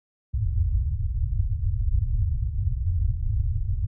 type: low-pass noise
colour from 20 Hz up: white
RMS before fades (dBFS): -24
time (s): 0.33-3.87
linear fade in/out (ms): 10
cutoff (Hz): 110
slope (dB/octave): 48
effects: none